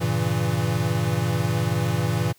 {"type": "chord", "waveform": "square", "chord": "G diminished seventh", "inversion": "none", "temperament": "equal", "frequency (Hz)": [98, 116.54, 138.59, 164.81], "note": ["G2", "Bb2", "Db3", "Fb3"], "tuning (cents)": [0, 0, 0, 0], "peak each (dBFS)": [-29, -25, -30, -27], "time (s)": [0, 2.33], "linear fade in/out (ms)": 20, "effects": ["white hiss -58 dBFS RMS until 2.38 s"]}